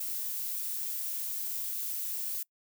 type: noise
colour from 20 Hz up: violet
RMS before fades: -35 dBFS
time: 0-2.43 s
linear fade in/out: 5 ms
effects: noise-tail reverb RT60 0.1 s tail -25 dB re dry